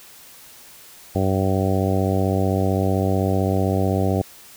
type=harmonic tone; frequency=95.7 Hz; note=G2; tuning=41 cents flat; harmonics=1 / 2 / 3 / 4 / 5 / 6 / 7 / 8; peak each=-21 / -24 / -26 / -27 / -28 / -29 / -29 / -30 dBFS; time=1.15-4.22 s; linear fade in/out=5 ms; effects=white hiss -45 dBFS RMS until 4.56 s